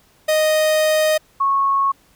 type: tone pair in turn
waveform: 45% pulse / sine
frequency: 621 / 1099.5 Hz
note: D#5 / C#6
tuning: -3 / -14 cents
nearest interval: minor seventh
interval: 989 cents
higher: second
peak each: -14 dBFS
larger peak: neither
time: 0.28-1.18 / 1.4-1.92 s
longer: first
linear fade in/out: 10 ms
effects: pink hiss -55 dBFS RMS until 2.15 s